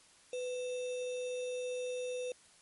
sine tone with sample-and-hold, 499.7 Hz, B4, 20 cents sharp, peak -35 dBFS, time 0.33-2.32 s, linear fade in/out 2 ms, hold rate 3150 Hz, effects white hiss -62 dBFS RMS until 2.61 s + MP3 48 kbps

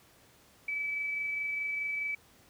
sine tone with amplitude modulation, 2300 Hz, D7, 37 cents flat, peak -30 dBFS, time 0.68-2.15 s, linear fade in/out 5 ms, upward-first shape sine, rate 24.8 Hz, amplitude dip 25%, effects pink hiss -61 dBFS RMS until 2.49 s + high-pass 60 Hz 12 dB/octave

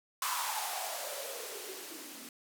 violet noise with band-pass filter sweep, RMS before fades -39 dBFS, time 0.22-2.29 s, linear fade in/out 2 ms, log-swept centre 1100 to 250 Hz, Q 7.3, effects none

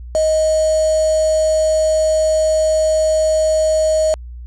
sine tone with quantisation, 628 Hz, D#5, 16 cents sharp, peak -12 dBFS, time 0.15-4.14 s, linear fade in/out 0 ms, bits 4, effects added 60 Hz sine -29 dBFS peak until 4.46 s + resampled to 24000 Hz

